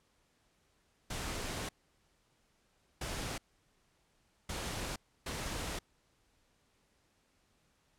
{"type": "noise bursts at uneven times", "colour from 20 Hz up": "pink", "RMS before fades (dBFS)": -39, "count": 4, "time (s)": [[1.1, 1.69], [3.01, 3.38], [4.49, 4.96], [5.26, 5.79]], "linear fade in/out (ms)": 5, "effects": ["pink hiss -73 dBFS RMS until 7.98 s", "low-pass 10000 Hz 12 dB/octave"]}